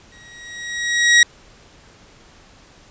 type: tone with exponential growth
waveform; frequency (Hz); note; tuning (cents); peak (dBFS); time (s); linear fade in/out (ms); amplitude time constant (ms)
sawtooth; 1902; A#6; +34; -3; 0.12-1.23; 2; 240
effects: pink hiss -48 dBFS RMS until 2.9 s + resampled to 16000 Hz